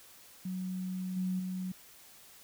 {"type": "tone with level steps", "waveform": "sine", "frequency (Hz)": 185, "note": "F#3", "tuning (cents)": 0, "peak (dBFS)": [-34, -30, -34], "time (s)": [0.45, 1.72], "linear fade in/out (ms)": 5, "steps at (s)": [1.16, 1.39], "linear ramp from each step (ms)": 10, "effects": ["white hiss -56 dBFS RMS until 2.43 s"]}